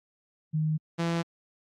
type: tone pair in turn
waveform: sine / sawtooth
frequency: 155.5 / 168.16 Hz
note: D#3 / E3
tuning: -1 / +35 cents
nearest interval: minor second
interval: 136 cents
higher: second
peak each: -24 / -22 dBFS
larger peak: second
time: 0.53-0.78 / 0.98-1.23 s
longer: neither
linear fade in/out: 20 ms
effects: low-pass 6000 Hz 12 dB/octave + AAC 48 kbps